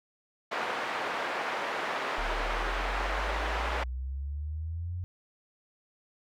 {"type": "band-pass noise", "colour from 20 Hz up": "pink", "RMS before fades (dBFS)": -33, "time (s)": [0.51, 3.84], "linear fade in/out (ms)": 10, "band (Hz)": [610, 2000], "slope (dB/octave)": 12}
{"type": "exponential sweep", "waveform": "sine", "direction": "up", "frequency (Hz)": [35.3, 91.3], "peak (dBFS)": -32, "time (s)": [2.18, 5.04], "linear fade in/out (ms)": 0}
{"effects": []}